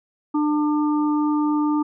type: harmonic tone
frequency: 299.3 Hz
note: D4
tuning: 33 cents sharp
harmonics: 1 / 3 / 4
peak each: -18 / -28 / -30 dBFS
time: 0.34-1.83 s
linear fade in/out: 10 ms
effects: none